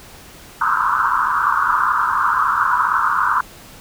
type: band-pass noise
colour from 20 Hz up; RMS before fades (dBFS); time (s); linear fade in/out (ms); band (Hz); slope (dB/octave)
pink; -17; 0.61-3.41; 5; 960 to 1500; 96
effects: pink hiss -41 dBFS RMS until 3.8 s